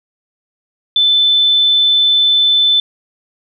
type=tone; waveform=sine; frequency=3520 Hz; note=A7; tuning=in tune; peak=-8 dBFS; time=0.96-2.8 s; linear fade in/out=2 ms; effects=none